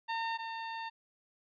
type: tone pair in turn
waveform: sawtooth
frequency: 910 / 906.6 Hz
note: A#5 / A#5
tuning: -42 / -48 cents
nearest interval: unison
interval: 6 cents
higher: first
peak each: -29 / -34 dBFS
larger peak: first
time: 0.08-0.38 / 0.38-0.9 s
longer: second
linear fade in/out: 20 ms
effects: resampled to 11025 Hz